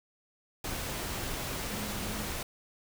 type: tone in noise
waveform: sine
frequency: 209.8 Hz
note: G#3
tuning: 18 cents sharp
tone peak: -41 dBFS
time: 1.72-2.26 s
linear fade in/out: 5 ms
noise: pink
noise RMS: -36 dBFS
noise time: 0.64-2.43 s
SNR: -8 dB
effects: none